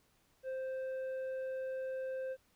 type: tone with tanh clipping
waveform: sine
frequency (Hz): 523.3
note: C5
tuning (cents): 0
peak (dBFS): -38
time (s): 0.43-2.37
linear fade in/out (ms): 50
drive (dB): 6
effects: pink hiss -72 dBFS RMS until 2.55 s